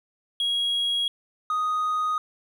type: tone pair in turn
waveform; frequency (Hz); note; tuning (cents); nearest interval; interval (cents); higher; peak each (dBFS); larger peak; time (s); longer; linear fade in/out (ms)
triangle; 3300 / 1245.1; G#7 / D#6; -12 / +1; octave + perfect fourth; 1687; first; -20; neither; 0.4-1.08 / 1.5-2.18; neither; 2
effects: tanh soft clip ceiling -16 dBFS